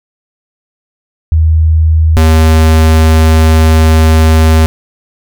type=tone pair in turn; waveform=sine / square; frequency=79.6 / 79.6 Hz; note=D#2 / D#2; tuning=+40 / +40 cents; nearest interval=unison; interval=0 cents; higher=neither; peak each=-4 dBFS; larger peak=neither; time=1.32-2.17 / 2.17-4.66 s; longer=second; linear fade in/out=0 ms; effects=none